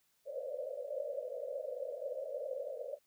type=band-pass noise; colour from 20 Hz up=pink; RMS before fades=-41 dBFS; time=0.25-2.99 s; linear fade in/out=50 ms; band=500 to 600 Hz; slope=96 dB/octave; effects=white hiss -75 dBFS RMS until 3.06 s